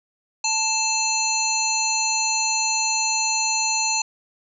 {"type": "harmonic tone with a mistuned harmonic", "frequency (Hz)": 880, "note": "A5", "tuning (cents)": 0, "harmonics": [1, 3, 5, 7, 8], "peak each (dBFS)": [-26, -26, -26, -26, -26], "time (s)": [0.44, 4.02], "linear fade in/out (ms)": 5, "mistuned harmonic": 5, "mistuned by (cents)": -83, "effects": []}